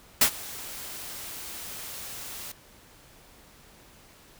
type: noise with ADSR envelope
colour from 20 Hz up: white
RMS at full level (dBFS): -17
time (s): 0.21-2.52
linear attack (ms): 5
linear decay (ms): 83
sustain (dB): -22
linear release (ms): 6
effects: pink hiss -54 dBFS RMS until 4.39 s